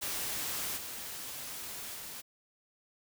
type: noise with level steps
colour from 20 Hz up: white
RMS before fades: -36 / -42 / -44 dBFS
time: 0.01-2.22 s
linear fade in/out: 20 ms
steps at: 0.76 / 1.94 s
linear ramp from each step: 20 ms
effects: none